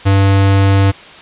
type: tone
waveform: square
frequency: 98 Hz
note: G2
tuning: in tune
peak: -8 dBFS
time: 0.05-0.92 s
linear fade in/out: 20 ms
effects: white hiss -35 dBFS RMS until 1.21 s + resampled to 8000 Hz